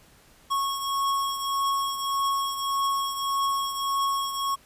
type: beating tone pair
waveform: square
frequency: 1100 / 1101.7 Hz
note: C#6 / C#6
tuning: -14 / -11 cents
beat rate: 1.7 Hz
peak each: -26 / -33 dBFS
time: 0.5-4.56 s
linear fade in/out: 20 ms
effects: pink hiss -56 dBFS RMS until 4.65 s + resampled to 32000 Hz